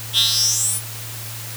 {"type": "tone with high-pass filter sweep", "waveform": "10% pulse", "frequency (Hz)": 225, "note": "A3", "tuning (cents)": 39, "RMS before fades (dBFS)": -18, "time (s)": [0.13, 0.81], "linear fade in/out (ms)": 50, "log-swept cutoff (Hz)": [3300, 10000], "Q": 7, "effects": ["added 112 Hz sine -33 dBFS peak until 1.56 s", "white hiss -33 dBFS RMS until 1.56 s"]}